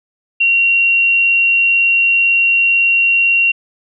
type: tone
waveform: sine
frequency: 2749 Hz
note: F7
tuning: 28 cents flat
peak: -9 dBFS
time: 0.4-3.52 s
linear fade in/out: 10 ms
effects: none